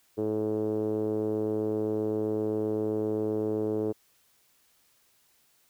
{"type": "tone with low-pass filter", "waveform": "5% pulse", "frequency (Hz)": 107.7, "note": "A2", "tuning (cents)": -37, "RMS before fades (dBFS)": -29, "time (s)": [0.17, 3.93], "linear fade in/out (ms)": 20, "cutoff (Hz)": 400, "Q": 4.5, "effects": ["white hiss -66 dBFS RMS until 5.69 s"]}